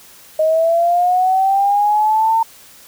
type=linear sweep; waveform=sine; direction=up; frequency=622.3 to 910 Hz; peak=-11 dBFS; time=0.39-2.43 s; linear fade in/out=5 ms; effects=white hiss -43 dBFS RMS until 2.87 s